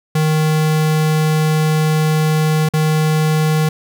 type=tone with dropouts; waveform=square; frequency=155.56 Hz; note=D#3; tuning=in tune; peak=-13 dBFS; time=0.15-3.69 s; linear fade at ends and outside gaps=5 ms; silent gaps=2.689-2.736 s; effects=9-bit